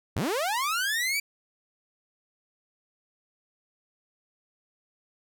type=linear sweep; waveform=sawtooth; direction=up; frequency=61.74 to 2349 Hz; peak=-22 dBFS; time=0.16-1.2 s; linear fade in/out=5 ms; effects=none